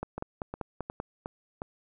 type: two click trains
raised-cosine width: 1 ms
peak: -21 / -19 dBFS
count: 5 / 6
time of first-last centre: 0.18-1.619 / 0.03-1.001 s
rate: 2.78 / 5.15 Hz
effects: none